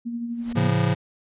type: tone with tremolo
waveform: sine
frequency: 235.4 Hz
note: A#3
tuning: 17 cents sharp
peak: -25 dBFS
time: 0.05-0.71 s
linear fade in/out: 20 ms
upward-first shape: sine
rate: 12 Hz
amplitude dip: 40%
type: noise with exponential growth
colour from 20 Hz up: pink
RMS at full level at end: -37 dBFS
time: 0.29-0.53 s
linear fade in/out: 5 ms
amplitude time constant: 51 ms
type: chord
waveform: square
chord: A augmented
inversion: none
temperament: just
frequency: 110 / 137.5 / 171.88 Hz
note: A2 / C#3 / E#3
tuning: 0 / -14 / -27 cents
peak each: -24 dBFS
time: 0.55-0.95 s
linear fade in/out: 20 ms
effects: resampled to 8000 Hz